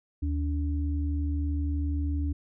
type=tone pair together; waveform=sine; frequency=76.05 / 286.9 Hz; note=D#2 / D4; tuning=-39 / -40 cents; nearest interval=octave + major seventh; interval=2299 cents; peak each=-26 / -34 dBFS; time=0.22-2.33 s; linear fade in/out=10 ms; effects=none